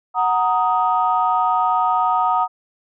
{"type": "chord", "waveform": "sine", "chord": "D# minor", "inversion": "first", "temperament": "equal with one note detuned", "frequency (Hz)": [740, 932.3, 1248.8], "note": ["F#5", "A#5", "D#6"], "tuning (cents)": [0, 0, 6], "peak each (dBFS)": -19, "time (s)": [0.14, 2.48], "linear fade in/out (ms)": 50, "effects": ["tanh soft clip ceiling -5 dBFS"]}